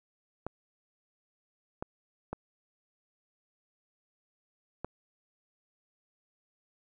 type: clicks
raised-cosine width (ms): 1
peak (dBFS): -21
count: 4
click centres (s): 0.466 / 1.825 / 2.33 / 4.846
effects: none